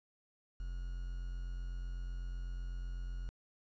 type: tone with quantisation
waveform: triangle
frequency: 44 Hz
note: F1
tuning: 14 cents sharp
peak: -36 dBFS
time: 0.6-3.29 s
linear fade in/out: 0 ms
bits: 10
effects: resampled to 16000 Hz